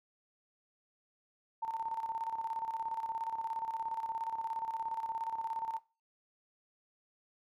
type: tone with tremolo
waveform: sine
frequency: 903 Hz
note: A5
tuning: 45 cents sharp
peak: -32 dBFS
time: 1.62-5.79 s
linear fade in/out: 10 ms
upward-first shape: square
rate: 17 Hz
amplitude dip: 55%
effects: noise-tail reverb RT60 0.3 s tail -19 dB re dry